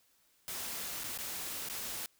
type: noise with dropouts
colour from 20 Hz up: white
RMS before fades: -40 dBFS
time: 0.48-2.06 s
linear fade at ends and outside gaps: 0 ms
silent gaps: 1.036-1.041 / 1.176-1.187 / 1.687-1.698 s
effects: white hiss -70 dBFS RMS until 2.19 s